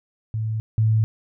sine tone pair in turn, 110 / 110 Hz, A2 / A2, 0 / 0 cents, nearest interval unison, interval 0 cents, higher neither, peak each -22 / -15 dBFS, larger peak second, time 0.34-0.6 / 0.78-1.04 s, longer neither, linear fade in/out 0 ms, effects none

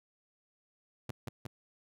sawtooth tone with echo, 119 Hz, A#2, 36 cents sharp, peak -31 dBFS, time 1.09-1.11 s, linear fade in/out 5 ms, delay 180 ms, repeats 2, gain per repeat -2 dB, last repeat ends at 1.47 s, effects none

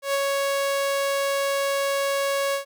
sawtooth tone with ADSR envelope, 555 Hz, C#5, 2 cents sharp, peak -16 dBFS, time 0.02-2.65 s, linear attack 120 ms, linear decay 26 ms, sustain -2 dB, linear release 110 ms, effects none

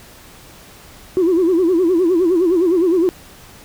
sine tone with vibrato, 351 Hz, F4, 9 cents sharp, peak -10 dBFS, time 1.17-3.09 s, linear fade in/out 0 ms, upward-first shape sine, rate 9.7 Hz, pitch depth 140 cents each way, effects tanh soft clip ceiling -8 dBFS + pink hiss -42 dBFS RMS until 3.64 s

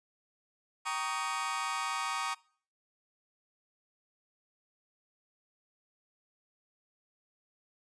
sawtooth chord, Eb dominant seventh, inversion first, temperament just, 777.8 / 933.4 / 1120.1 / 1244.5 Hz, G5 / Bb5 / Db6 / Eb6, -14 / +2 / +18 / 0 cents, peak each -38 / -34 / -33 / -33 dBFS, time 0.85-2.35 s, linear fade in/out 20 ms, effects noise-tail reverb RT60 0.5 s tail -23 dB re dry + resampled to 22050 Hz

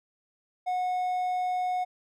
triangle tone, 730 Hz, F#5, 24 cents flat, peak -24 dBFS, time 0.66-1.85 s, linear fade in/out 20 ms, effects none

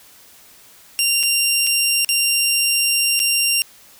15% pulse tone with dropouts, 2775 Hz, F7, 12 cents flat, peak -8 dBFS, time 0.99-3.62 s, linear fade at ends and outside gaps 0 ms, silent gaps 1.23-1.234 / 1.667-1.671 / 2.047-2.09 / 3.193-3.2 s, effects white hiss -47 dBFS RMS until 3.99 s

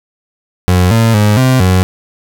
30% pulse tone with pitch steps, 90.6 / 113.8 / 104.9 / 129.5 / 92.4 Hz, F#2 / A#2 / G#2 / C3 / F#2, -36 / -41 / +18 / -17 / -2 cents, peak -4 dBFS, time 0.68-1.83 s, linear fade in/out 0 ms, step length 230 ms, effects none

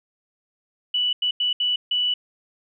sine tone bursts at uneven times, 2960 Hz, F#7, in tune, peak -19 dBFS, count 5, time 0.94-1.13 / 1.22-1.31 / 1.4-1.53 / 1.6-1.76 / 1.91-2.14 s, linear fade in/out 5 ms, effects none

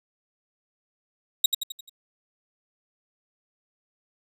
sawtooth tone with echo, 3800 Hz, A#7, 33 cents sharp, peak -11 dBFS, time 1.44-1.46 s, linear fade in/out 5 ms, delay 87 ms, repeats 5, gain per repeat -6 dB, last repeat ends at 1.895 s, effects none

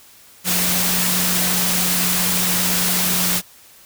sine tone in noise, 180 Hz, F#3, 47 cents flat, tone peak -25 dBFS, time 0.44-3.42 s, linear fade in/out 50 ms, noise white, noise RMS -19 dBFS, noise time 0.44-3.42 s, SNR -9 dB, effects white hiss -47 dBFS RMS until 3.85 s

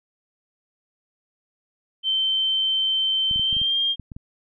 sine tone with pitch glide, 3102 to 3208 Hz, G7 to G7, -19 to +39 cents, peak -19 dBFS, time 2.03-3.96 s, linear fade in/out 50 ms, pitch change +58 cents, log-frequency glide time 3.39-3.79 s
clicks, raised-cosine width 5 ms, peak -24 dBFS, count 9, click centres 3.312 / 3.36 / 3.396 / 3.528 / 3.567 / 3.616 / 3.997 / 4.118 / 4.165 s
effects none

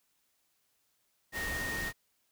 sine tone in noise, 1855 Hz, A#6, 9 cents flat, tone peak -35 dBFS, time 1.32-1.93 s, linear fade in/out 50 ms, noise pink, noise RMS -39 dBFS, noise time 1.32-1.93 s, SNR +1 dB, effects white hiss -75 dBFS RMS until 2.31 s

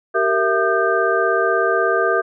sine tone cluster, 387.7 / 464.1 / 664 / 1212 / 1564 Hz, G4 / A#4 / E5 / D#6 / G6, -19 / -8 / +12 / -46 / -4 cents, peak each -21 dBFS, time 0.14-2.22 s, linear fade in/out 20 ms, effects none

